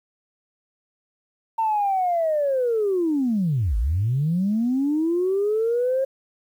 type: linear two-way sweep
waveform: sine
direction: down then up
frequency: 910 to 49 to 541 Hz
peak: -18 dBFS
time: 1.58-6.05 s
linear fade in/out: 10 ms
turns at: 3.77 s
effects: tanh soft clip ceiling -14 dBFS + 9-bit